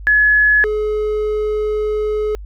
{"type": "tone pair in turn", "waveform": ["sine", "triangle"], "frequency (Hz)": [1700, 425], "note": ["G#6", "G#4"], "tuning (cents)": [40, 40], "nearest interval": "2 octaves", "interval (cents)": 2400, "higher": "first", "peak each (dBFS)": [-9, -14], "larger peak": "first", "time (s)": [[0.07, 0.64], [0.64, 2.35]], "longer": "second", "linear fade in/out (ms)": 0, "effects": ["added 50 Hz sine -29 dBFS peak until 2.45 s"]}